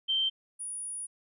sine tone pair in turn, 3128 / 9698 Hz, G7 / D#9, -4 / -45 cents, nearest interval octave + minor sixth, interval 1959 cents, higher second, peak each -25 / -35 dBFS, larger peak first, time 0.08-0.3 / 0.59-1.07 s, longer second, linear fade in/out 20 ms, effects none

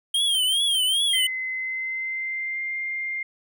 square tone with vibrato, 3180 Hz, G7, 24 cents sharp, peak -20 dBFS, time 0.14-1.27 s, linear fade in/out 5 ms, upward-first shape triangle, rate 2.5 Hz, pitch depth 130 cents each way
sine tone with pitch glide, 2047 to 2108 Hz, C7 to C7, -38 to +12 cents, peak -26 dBFS, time 1.13-3.23 s, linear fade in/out 5 ms, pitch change +50 cents, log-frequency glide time 1.53-2.76 s
effects none

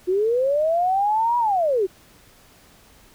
sine linear two-way sweep, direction up then down, 353 to 975 to 353 Hz, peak -17 dBFS, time 0.07-1.87 s, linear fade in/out 20 ms, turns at 1.38 s, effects pink hiss -52 dBFS RMS until 3.14 s

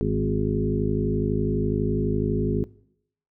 harmonic tone with a mistuned harmonic, 52 Hz, G#1, 3 cents sharp, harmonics 1 / 2 / 3 / 4 / 5 / 7 / 8, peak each -29 / -29 / -29 / -29 / -29 / -29 / -29 dBFS, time 0.01-2.64 s, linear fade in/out 0 ms, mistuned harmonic 3, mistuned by +25 cents, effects noise-tail reverb RT60 0.7 s tail -21 dB re dry

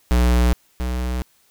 square tone pair in turn, 60.7 / 62.15 Hz, B1 / B1, -29 / +12 cents, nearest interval unison, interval 41 cents, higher second, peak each -14 / -22 dBFS, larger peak first, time 0.11-0.53 / 0.8-1.22 s, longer neither, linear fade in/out 0 ms, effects white hiss -59 dBFS RMS until 1.5 s

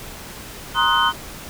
sine tone cluster, 940 / 1060 / 1253 / 1481 / 3083 Hz, A#5 / C6 / D#6 / F#6 / G7, +14 / +22 / +12 / +1 / -29 cents, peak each -21 dBFS, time 0.74-1.13 s, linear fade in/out 50 ms, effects pink hiss -36 dBFS RMS until 1.49 s

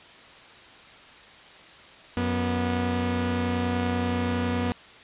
sawtooth tone pair together, 91.2 / 243.5 Hz, F#2 / B3, -24 / -24 cents, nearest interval octave + perfect fourth, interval 1700 cents, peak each -24 / -22 dBFS, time 2.17-4.72 s, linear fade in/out 0 ms, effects white hiss -48 dBFS RMS until 5.03 s + resampled to 8000 Hz

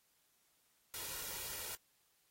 white noise with comb filter, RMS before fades -44 dBFS, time 0.94-1.75 s, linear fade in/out 0 ms, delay 2.1 ms, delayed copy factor +0.5, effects white hiss -75 dBFS RMS until 2.3 s + AAC 48 kbps

